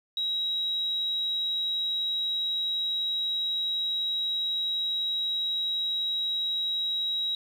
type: tone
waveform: sine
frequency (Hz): 3843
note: B7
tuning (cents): -48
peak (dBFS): -26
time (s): 0.17-7.35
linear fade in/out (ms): 2
effects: 9-bit